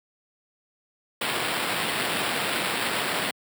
violet noise with sample-and-hold, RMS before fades -27 dBFS, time 1.21-3.31 s, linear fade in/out 5 ms, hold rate 6300 Hz, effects high-pass 150 Hz 12 dB/octave

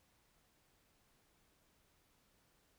silence, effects pink hiss -74 dBFS RMS until 2.78 s

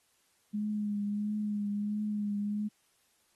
sine tone with vibrato, 207.7 Hz, G#3, in tune, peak -30 dBFS, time 0.53-2.69 s, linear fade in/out 20 ms, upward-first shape triangle, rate 1.5 Hz, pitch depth 35 cents each way, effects white hiss -71 dBFS RMS until 3.35 s + AAC 32 kbps

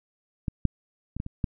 clicks, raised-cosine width 5 ms, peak -15 / -8 / -20 / -18 / -23 / -13 dBFS, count 6, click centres 0.482 / 0.653 / 1.166 / 1.201 / 1.264 / 1.442 s, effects none

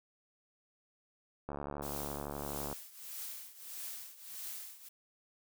click train, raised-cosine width 1 ms, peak -26 dBFS, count 90, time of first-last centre 1.49-2.728 s, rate 71.9 Hz
blue noise with tremolo, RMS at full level -42 dBFS, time 1.82-4.89 s, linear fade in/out 10 ms, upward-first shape triangle, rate 1.6 Hz, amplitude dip 85%
effects none

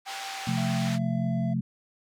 pink band-pass noise, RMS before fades -38 dBFS, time 0.05-0.99 s, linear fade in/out 50 ms, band 1200 to 5900 Hz, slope 12 dB/octave
triangle tone with pitch glide, 784 to 777.2 Hz, G5 to G5, 0 to -15 cents, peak -36 dBFS, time 0.06-0.89 s, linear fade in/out 10 ms, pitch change -15 cents, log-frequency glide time 0.2-0.42 s
sine chord, F major, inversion second, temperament equal, 130.81 / 174.61 / 220 Hz, C3 / F3 / A3, 0 / 0 / 0 cents, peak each -29 dBFS, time 0.47-1.61 s, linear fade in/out 5 ms
triangle tone, 671 Hz, E5, 31 cents sharp, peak -35 dBFS, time 0.57-1.54 s, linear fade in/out 10 ms
effects none

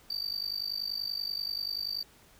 triangle tone with amplitude modulation, 4628 Hz, D8, 26 cents flat, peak -27 dBFS, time 0.1-2.03 s, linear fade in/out 5 ms, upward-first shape sine, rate 50.4 Hz, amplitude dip 90%, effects pink hiss -59 dBFS RMS until 2.39 s

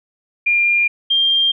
sine tone pair in turn, 2401 / 3192 Hz, D7 / G7, +38 / +31 cents, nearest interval perfect fourth, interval 493 cents, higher second, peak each -12 dBFS, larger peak neither, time 0.46-0.88 / 1.1-1.52 s, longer neither, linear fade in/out 10 ms, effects none

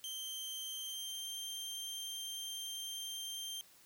sawtooth tone with pitch glide, 3136 to 3161 Hz, G7 to G7, 0 to +14 cents, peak -38 dBFS, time 0.04-3.61 s, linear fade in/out 0 ms, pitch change +14 cents, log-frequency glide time 0.65-1.29 s, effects white hiss -63 dBFS RMS until 3.85 s

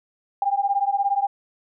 sine beating tone pair, 791 / 808 Hz, G5 / G#5, +15 / -48 cents, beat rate 17 Hz, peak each -22 / -22 dBFS, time 0.42-1.27 s, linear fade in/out 2 ms, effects none

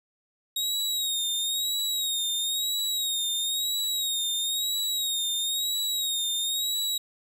sawtooth tone with vibrato, 3761 Hz, A#7, 15 cents sharp, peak -23 dBFS, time 0.56-6.98 s, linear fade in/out 5 ms, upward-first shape sine, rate 1 Hz, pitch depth 66 cents each way, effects none

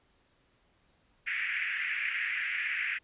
pink band-pass noise, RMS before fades -33 dBFS, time 1.26-2.99 s, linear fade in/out 20 ms, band 1700 to 2500 Hz, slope 48 dB/octave, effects pink hiss -69 dBFS RMS until 3.03 s + resampled to 8000 Hz

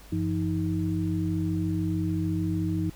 sine tone cluster, 95.9 / 169.5 / 315.5 Hz, G2 / E3 / D#4, -37 / +49 / +24 cents, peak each -29 dBFS, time 0.12-2.9 s, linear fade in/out 5 ms, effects added 50 Hz sine -48 dBFS peak until 2.95 s + pink hiss -52 dBFS RMS until 2.95 s

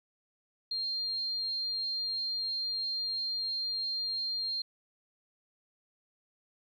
sine tone, 4199 Hz, C8, 5 cents sharp, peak -31 dBFS, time 0.71-4.62 s, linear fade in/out 5 ms, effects 11-bit

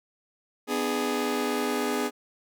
sawtooth chord, G# diminished, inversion first, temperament just, 249.2 / 299 / 415.3 Hz, B3 / D4 / G#4, +16 / +31 / 0 cents, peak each -26 / -28 / -25 dBFS, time 0.67-2.11 s, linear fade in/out 50 ms, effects none

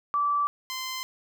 sine / 10% pulse tone pair in turn, 1160 / 1036.7 Hz, D6 / C6, -22 / -16 cents, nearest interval major second, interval 194 cents, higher first, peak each -22 / -23 dBFS, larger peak first, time 0.14-0.47 / 0.7-1.03 s, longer neither, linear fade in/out 0 ms, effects none

